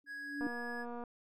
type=tone with exponential growth; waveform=sine; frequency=287.5 Hz; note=D4; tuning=37 cents flat; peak=-31 dBFS; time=0.04-0.47 s; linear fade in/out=2 ms; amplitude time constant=92 ms
type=tone with pitch glide; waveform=triangle; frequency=1661.2 to 1682.4 Hz; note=G#6 to G#6; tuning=0 to +22 cents; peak=-40 dBFS; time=0.06-0.86 s; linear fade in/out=50 ms; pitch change=+22 cents; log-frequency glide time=0.4-0.5 s
type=click train; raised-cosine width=1 ms; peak=-32 dBFS; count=151; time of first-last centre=0.41-1.038 s; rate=239 Hz
effects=none